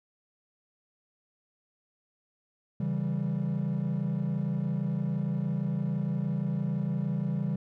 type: chord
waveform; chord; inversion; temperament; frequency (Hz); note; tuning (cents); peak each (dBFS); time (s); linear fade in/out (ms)
triangle; C# diminished; none; equal; 138.59 / 164.81 / 196; C#3 / E3 / G3; 0 / 0 / 0; -29; 2.8-7.56; 5
effects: tanh soft clip ceiling -20 dBFS